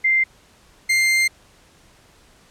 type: tone pair in turn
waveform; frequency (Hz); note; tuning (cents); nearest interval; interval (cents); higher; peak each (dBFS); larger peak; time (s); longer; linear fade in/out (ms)
sine / 40% pulse; 2090 / 2099; C7 / C7; -2 / +5; unison; 7; second; -14; neither; 0.04-0.24 / 0.89-1.28; second; 10
effects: pink hiss -53 dBFS RMS until 2.5 s + low-pass 10000 Hz 12 dB/octave